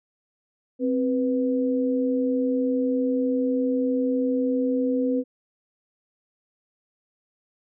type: tone pair together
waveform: sine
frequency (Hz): 261.6 / 493.9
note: C4 / B4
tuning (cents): 0 / 0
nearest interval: major seventh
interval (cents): 1100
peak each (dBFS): -22 / -25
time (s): 0.79-5.24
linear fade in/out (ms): 50
effects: none